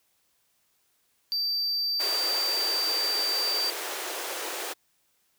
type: tone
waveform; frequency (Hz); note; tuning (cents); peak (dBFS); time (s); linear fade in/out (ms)
triangle; 4659; D8; -15; -24; 1.32-3.7; 0
type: high-pass noise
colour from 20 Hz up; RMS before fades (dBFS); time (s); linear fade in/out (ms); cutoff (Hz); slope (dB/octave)
pink; -34; 1.99-4.74; 20; 350; 48
effects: white hiss -70 dBFS RMS until 5.38 s